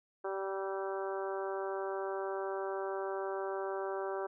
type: harmonic tone with a mistuned harmonic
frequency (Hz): 193.8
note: G3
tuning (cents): -20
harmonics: 2 / 3 / 4 / 5 / 6 / 7 / 8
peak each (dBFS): -37 / -41 / -43 / -45 / -47 / -48 / -49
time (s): 0.24-4.27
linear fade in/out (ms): 10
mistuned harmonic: 7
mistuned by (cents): -17
effects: none